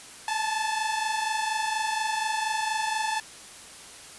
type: tone pair together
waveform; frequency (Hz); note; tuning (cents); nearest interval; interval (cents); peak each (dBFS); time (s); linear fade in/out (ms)
sawtooth; 861 / 885.2; A5 / A5; -38 / +10; unison; 48; -25; 0.28-3.2; 2
effects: white hiss -45 dBFS RMS until 4.18 s + resampled to 24000 Hz